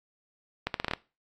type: accelerating click train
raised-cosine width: 0.3 ms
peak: -12 dBFS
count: 7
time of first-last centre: 0.67-0.936 s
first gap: 72 ms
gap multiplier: 0.8
effects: noise-tail reverb RT60 0.3 s tail -21 dB re dry + AAC 48 kbps